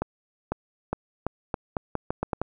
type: accelerating click train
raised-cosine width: 1 ms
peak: -12 dBFS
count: 11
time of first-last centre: 0.02-2.416 s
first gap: 500 ms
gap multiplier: 0.82
effects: none